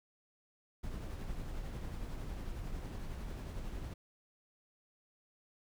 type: noise with tremolo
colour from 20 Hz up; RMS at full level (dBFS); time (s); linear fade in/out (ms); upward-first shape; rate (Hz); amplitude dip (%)
brown; -40; 0.83-3.94; 10; triangle; 11; 35
effects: none